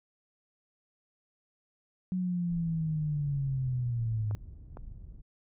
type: linear sweep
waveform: sine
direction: down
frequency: 185.6 to 103.83 Hz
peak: -28 dBFS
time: 2.12-4.35 s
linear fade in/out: 0 ms
type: low-pass noise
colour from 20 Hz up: pink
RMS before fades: -46 dBFS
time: 2.48-5.22 s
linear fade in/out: 20 ms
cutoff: 110 Hz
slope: 12 dB/octave
type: clicks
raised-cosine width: 1 ms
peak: -30 dBFS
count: 2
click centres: 4.311 / 4.771 s
effects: none